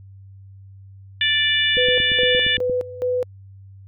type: harmonic tone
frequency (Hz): 586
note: D5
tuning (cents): -4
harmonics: 3 / 4 / 5 / 6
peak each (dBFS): -21 / -25 / -21 / -21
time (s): 1.21-2.57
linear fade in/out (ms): 2
type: tone with tremolo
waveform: sine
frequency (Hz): 499.3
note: B4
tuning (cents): +19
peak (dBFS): -18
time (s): 1.77-3.24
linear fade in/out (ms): 10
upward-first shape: square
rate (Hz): 2.4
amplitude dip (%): 80
type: click train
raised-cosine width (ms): 3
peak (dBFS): -18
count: 9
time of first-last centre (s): 1.77-2.697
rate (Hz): 8.63
effects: added 97 Hz sine -40 dBFS peak until 3.87 s